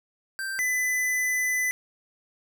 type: tone pair in turn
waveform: square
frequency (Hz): 1568 / 2005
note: G6 / B6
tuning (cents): 0 / +26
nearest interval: major third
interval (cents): 426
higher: second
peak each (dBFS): -30 / -24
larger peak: second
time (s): 0.39-0.59 / 0.59-1.71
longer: second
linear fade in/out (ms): 0
effects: none

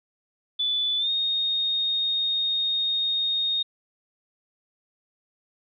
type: tone with pitch glide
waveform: sine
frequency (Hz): 3479 to 3707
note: A7 to A#7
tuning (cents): -20 to -10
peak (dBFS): -22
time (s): 0.59-3.63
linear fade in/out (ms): 10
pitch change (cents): +110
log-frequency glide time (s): 0.98-1.1
effects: none

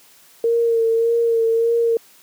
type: tone with vibrato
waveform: sine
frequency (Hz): 460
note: A#4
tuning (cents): -23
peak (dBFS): -14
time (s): 0.44-1.97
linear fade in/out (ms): 2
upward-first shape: sine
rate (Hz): 1.7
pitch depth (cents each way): 26
effects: white hiss -50 dBFS RMS until 2.22 s + high-pass 150 Hz 12 dB/octave

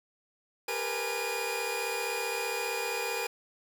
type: tone cluster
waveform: sawtooth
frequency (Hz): 396.2 / 464.4 / 499.7 / 834 / 2438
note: G4 / A#4 / B4 / G#5 / D#7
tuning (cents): +18 / -7 / +20 / +7 / -36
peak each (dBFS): -36 / -32 / -35 / -35 / -32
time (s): 0.68-3.27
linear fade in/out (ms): 5
effects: none

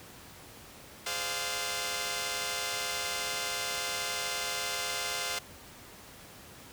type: chord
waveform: 5% pulse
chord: D half-diminished seventh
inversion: second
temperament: equal with one note detuned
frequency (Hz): 415.3 / 516 / 587.3 / 698.5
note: Ab4 / C5 / D5 / F5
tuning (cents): 0 / -24 / 0 / 0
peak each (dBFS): -29 / -25 / -30 / -24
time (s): 1.06-5.39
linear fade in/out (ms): 5
effects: pink hiss -50 dBFS RMS until 6.72 s + high-pass 60 Hz 12 dB/octave

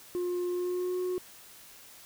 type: tone with pitch glide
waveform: sine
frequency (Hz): 355.7 to 364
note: F4 to F#4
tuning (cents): +32 to -28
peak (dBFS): -26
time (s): 0.15-1.18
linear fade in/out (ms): 0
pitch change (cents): +40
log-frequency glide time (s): 0.51-0.98
effects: tanh soft clip ceiling -28 dBFS + white hiss -52 dBFS RMS until 2.05 s

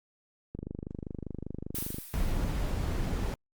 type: click train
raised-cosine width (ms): 3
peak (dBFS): -24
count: 37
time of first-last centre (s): 0.55-1.984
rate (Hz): 25.1
type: noise with exponential decay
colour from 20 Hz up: blue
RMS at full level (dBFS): -33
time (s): 1.75-2.77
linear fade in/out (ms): 0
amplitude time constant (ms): 220
type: noise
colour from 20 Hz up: brown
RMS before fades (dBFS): -30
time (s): 2.14-3.34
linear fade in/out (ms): 0
effects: Opus 32 kbps

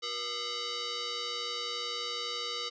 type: tone with frequency modulation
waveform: sine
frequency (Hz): 367.1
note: F#4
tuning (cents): -14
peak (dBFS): -33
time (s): 0.02-2.7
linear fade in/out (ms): 20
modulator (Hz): 846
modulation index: 5.8
effects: none

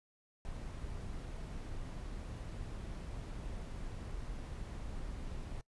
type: noise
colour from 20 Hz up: brown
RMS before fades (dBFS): -43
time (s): 0.45-5.61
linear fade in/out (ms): 0
effects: noise-tail reverb RT60 0.1 s tail -21 dB re dry + resampled to 24000 Hz

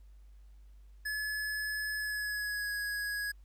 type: tone with pitch glide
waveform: square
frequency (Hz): 1710 to 1664.2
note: A6 to G#6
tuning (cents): -50 to +3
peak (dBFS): -34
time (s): 1.05-3.32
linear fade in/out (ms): 10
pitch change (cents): -47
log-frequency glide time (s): 1.97-2.71
effects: added 50 Hz sine -52 dBFS peak until 3.44 s + pink hiss -75 dBFS RMS until 3.44 s

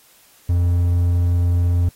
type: tone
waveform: triangle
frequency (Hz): 87.31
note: F2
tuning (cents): 0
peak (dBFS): -12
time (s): 0.49-1.89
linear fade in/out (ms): 5
effects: white hiss -52 dBFS RMS until 1.95 s + AAC 48 kbps

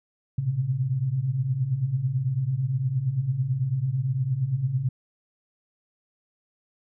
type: tone cluster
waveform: sine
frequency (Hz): 115.6 / 125.2 / 134.1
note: A#2 / B2 / C3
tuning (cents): -14 / +24 / +43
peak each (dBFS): -31 / -31 / -24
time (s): 0.38-4.89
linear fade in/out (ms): 5
effects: none

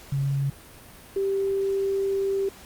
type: tone pair in turn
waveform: sine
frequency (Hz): 138.4 / 391.5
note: C#3 / G4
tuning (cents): -2 / -2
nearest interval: octave + tritone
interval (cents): 1800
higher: second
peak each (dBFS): -22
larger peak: neither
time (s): 0.12-0.5 / 1.16-2.49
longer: second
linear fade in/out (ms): 5
effects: pink hiss -47 dBFS RMS until 2.65 s + Opus 48 kbps

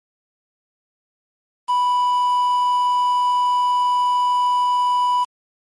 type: tone with quantisation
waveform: triangle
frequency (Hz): 987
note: B5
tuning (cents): -1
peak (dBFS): -13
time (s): 1.68-5.25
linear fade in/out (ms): 20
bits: 6
effects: MP3 48 kbps

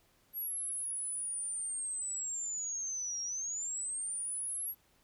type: linear two-way sweep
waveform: sine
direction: down then up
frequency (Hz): 11570 to 5588 to 11570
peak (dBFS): -35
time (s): 0.33-4.75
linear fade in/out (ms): 50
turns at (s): 3.22
effects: pink hiss -69 dBFS RMS until 5.03 s

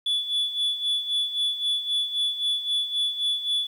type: tone with tremolo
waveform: sine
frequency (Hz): 3440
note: A7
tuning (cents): -40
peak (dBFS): -18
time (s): 0.06-3.67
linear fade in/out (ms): 5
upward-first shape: sine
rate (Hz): 3.8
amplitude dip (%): 75
effects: tanh soft clip ceiling -20 dBFS + 9-bit

